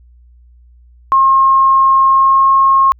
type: tone with pitch glide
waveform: sine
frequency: 1073 to 1079.8 Hz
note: C6 to C#6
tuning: +43 to -46 cents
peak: -6 dBFS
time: 1.12-2.92 s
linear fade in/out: 0 ms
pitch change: +11 cents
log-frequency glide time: 2.08-2.49 s
effects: added 60 Hz sine -41 dBFS peak until 2.99 s